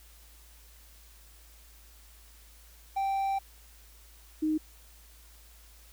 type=tone pair in turn; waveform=triangle / sine; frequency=782 / 310.3 Hz; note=G5 / D#4; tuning=-4 / -5 cents; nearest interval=octave + major third; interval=1601 cents; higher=first; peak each=-25 dBFS; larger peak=neither; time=2.96-3.39 / 4.42-4.58 s; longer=first; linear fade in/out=10 ms; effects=added 55 Hz sine -54 dBFS peak until 5.92 s + white hiss -58 dBFS RMS until 5.92 s